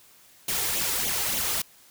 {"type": "noise with flanger", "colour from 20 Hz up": "white", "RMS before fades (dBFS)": -27, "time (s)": [0.48, 1.62], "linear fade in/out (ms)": 5, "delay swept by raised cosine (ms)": [0.29, 2.49], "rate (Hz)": 3.4, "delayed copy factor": 0.6, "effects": ["white hiss -55 dBFS RMS until 1.9 s"]}